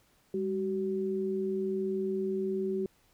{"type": "tone pair together", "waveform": "sine", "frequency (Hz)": [200.5, 379.2], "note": ["G3", "F#4"], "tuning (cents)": [39, 43], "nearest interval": "major seventh", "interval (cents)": 1104, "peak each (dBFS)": [-34, -30], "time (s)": [0.34, 2.86], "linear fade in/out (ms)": 2, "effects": ["pink hiss -67 dBFS RMS until 3.13 s"]}